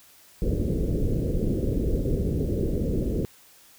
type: low-pass noise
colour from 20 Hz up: pink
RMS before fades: -25 dBFS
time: 0.42-3.25 s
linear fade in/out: 0 ms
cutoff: 510 Hz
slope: 48 dB/octave
effects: white hiss -54 dBFS RMS until 3.78 s